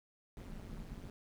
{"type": "noise with amplitude modulation", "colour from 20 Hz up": "brown", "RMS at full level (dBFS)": -43, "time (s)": [0.37, 1.1], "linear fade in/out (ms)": 0, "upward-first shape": "sine", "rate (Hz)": 186, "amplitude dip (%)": 90, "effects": []}